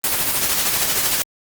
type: noise with tremolo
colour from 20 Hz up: white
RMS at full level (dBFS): -17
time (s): 0.04-1.22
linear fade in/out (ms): 0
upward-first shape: triangle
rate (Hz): 13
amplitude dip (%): 50
effects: Opus 24 kbps